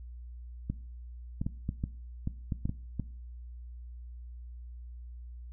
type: clicks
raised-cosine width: 5 ms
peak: -19 dBFS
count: 10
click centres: 0.7 / 1.415 / 1.465 / 1.691 / 1.839 / 2.274 / 2.522 / 2.655 / 2.694 / 2.997 s
effects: noise-tail reverb RT60 0.5 s tail -19 dB re dry + added 60 Hz sine -42 dBFS peak until 5.52 s